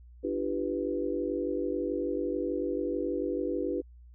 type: chord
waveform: sine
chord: G dominant seventh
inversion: second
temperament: equal with one note detuned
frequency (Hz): 293.7 / 340.5 / 392 / 493.9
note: D4 / F4 / G4 / B4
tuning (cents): 0 / -44 / 0 / 0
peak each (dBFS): -34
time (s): 0.23-3.82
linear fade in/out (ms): 20
effects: added 60 Hz sine -49 dBFS peak until 4.14 s